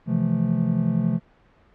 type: chord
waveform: triangle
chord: F major seventh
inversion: second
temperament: just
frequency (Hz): 130.96 / 163.7 / 174.61 / 218.3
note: C3 / E3 / F3 / A3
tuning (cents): +2 / -12 / 0 / -13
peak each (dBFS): -25 / -24 / -22 / -22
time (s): 0.06-1.2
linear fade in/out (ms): 50
effects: pink hiss -57 dBFS RMS until 1.74 s + low-pass 2000 Hz 12 dB/octave